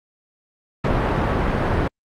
pink low-pass noise, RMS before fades -20 dBFS, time 0.84-1.88 s, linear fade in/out 5 ms, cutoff 1500 Hz, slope 12 dB/octave, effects Opus 48 kbps

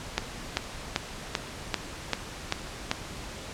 click train, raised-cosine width 0.2 ms, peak -7 dBFS, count 8, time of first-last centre 0.18-2.914 s, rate 2.56 Hz, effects pink hiss -40 dBFS RMS until 3.53 s + low-pass 8000 Hz 12 dB/octave

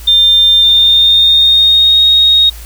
sine tone with pitch glide, 3600 to 3740 Hz, A7 to A#7, +39 to +5 cents, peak -4 dBFS, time 0.07-2.5 s, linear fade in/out 10 ms, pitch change +66 cents, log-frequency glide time 0.59-2.04 s, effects added 56 Hz sine -27 dBFS peak until 2.65 s + white hiss -35 dBFS RMS until 2.65 s

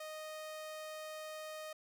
sawtooth tone, 621 Hz, D#5, 3 cents flat, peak -40 dBFS, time 0-1.73 s, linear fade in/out 5 ms, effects none

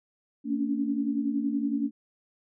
sine tone cluster, 227.1 / 274.9 / 285.6 Hz, A#3 / C#4 / D4, -45 / -14 / -48 cents, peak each -30 / -32 / -28 dBFS, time 0.44-1.91 s, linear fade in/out 50 ms, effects none

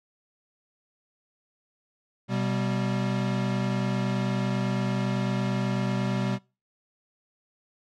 square tone cluster, 126.5 / 194.7 / 244.5 Hz, B2 / G3 / B3, +42 / -12 / -17 cents, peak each -29 / -29 / -35 dBFS, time 2.28-6.39 s, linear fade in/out 50 ms, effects noise-tail reverb RT60 0.3 s tail -24 dB re dry + low-pass 5000 Hz 12 dB/octave

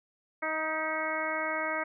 harmonic tone with a mistuned harmonic, 313.9 Hz, D#4, 15 cents sharp, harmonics 1 / 2 / 3 / 4 / 5 / 6 / 7, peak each -41 / -35 / -38 / -36 / -37 / -38 / -36 dBFS, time 0.42-1.84 s, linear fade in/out 10 ms, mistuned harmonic 6, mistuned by +38 cents, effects none

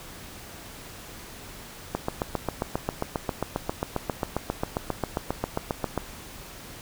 click train, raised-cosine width 1 ms, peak -11 dBFS, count 31, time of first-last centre 1.95-5.977 s, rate 7.45 Hz, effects pink hiss -43 dBFS RMS until 6.81 s

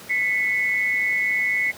sine tone pair together, 1994 / 2198 Hz, B6 / C#7, +16 / -15 cents, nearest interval major second, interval 169 cents, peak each -22 / -22 dBFS, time 0.09-1.72 s, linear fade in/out 20 ms, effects pink hiss -41 dBFS RMS until 1.77 s + high-pass 150 Hz 12 dB/octave

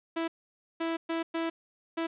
sawtooth tone bursts at uneven times, 329.6 Hz, E4, in tune, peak -25 dBFS, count 5, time 0.16-0.28 / 0.8-0.97 / 1.09-1.23 / 1.34-1.5 / 1.97-2.07 s, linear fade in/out 10 ms, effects resampled to 8000 Hz + 10-bit

